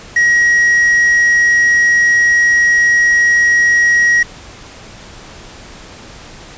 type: tone with quantisation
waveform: triangle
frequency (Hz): 1900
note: A#6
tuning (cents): +33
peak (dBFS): -6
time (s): 0.16-4.23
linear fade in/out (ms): 5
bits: 4
effects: pink hiss -35 dBFS RMS until 6.57 s + resampled to 16000 Hz